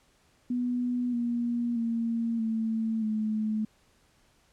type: tone with pitch steps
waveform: sine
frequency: 245.8 / 238 / 230.4 / 223.1 / 216 Hz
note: B3 / A#3 / A#3 / A3 / A3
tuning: -8 / +36 / -20 / +24 / -32 cents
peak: -26 dBFS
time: 0.5-3.65 s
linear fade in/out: 5 ms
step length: 630 ms
effects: pink hiss -65 dBFS RMS until 4.52 s + low-pass 10000 Hz 12 dB/octave